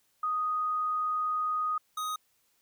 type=tone pair in turn; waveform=sine / square; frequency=1244.5 / 1251 Hz; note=D#6 / D#6; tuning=0 / +9 cents; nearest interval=unison; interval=9 cents; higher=second; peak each=-27 / -32 dBFS; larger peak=first; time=0.23-1.78 / 1.97-2.16 s; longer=first; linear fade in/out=5 ms; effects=white hiss -71 dBFS RMS until 2.61 s